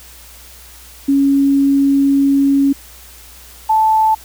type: tone pair in turn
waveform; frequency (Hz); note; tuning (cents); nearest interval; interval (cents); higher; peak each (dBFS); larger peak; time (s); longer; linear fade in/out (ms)
sine; 277.2 / 876; C#4 / A5; 0 / -8; octave + minor sixth; 1992; second; -9; neither; 1.08-2.73 / 3.69-4.15; first; 10
effects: added 60 Hz sine -42 dBFS peak until 4.24 s + white hiss -40 dBFS RMS until 4.24 s